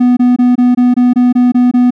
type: tone bursts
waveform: triangle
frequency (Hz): 246.9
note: B3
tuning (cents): 0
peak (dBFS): -3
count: 10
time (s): 0-1.907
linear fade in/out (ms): 10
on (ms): 170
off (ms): 23
effects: none